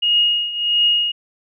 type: tone with tremolo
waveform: sine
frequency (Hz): 2868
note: F7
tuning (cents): +45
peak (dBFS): -11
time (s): 0.02-1.12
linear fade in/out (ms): 10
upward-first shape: triangle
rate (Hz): 1.5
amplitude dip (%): 80
effects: none